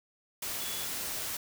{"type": "tone in noise", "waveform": "sine", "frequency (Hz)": 3411, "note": "G#7", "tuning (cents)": 46, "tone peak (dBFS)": -43, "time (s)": [0.6, 0.85], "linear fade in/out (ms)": 5, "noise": "white", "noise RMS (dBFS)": -36, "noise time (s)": [0.42, 1.37], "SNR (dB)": -10, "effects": []}